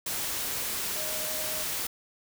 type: tone in noise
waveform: sine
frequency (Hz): 621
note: D#5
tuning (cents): -3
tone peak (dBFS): -40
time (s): 0.96-1.63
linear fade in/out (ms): 5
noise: white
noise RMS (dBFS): -32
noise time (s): 0.06-1.87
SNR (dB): -11
effects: none